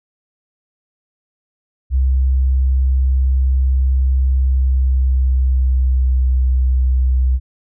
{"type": "tone with pitch glide", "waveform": "sine", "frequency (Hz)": [65.41, 63.88], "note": ["C2", "C2"], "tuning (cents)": [0, -41], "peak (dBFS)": -11, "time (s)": [1.9, 7.4], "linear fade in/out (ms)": 50, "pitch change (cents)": -41, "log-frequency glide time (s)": [4.32, 6.22], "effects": []}